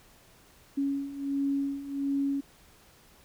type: beating tone pair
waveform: sine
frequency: 277.2 / 278.6 Hz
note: C#4 / C#4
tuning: 0 / +9 cents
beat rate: 1.4 Hz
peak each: -33 / -29 dBFS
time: 0.77-2.41 s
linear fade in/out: 10 ms
effects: pink hiss -58 dBFS RMS until 3.24 s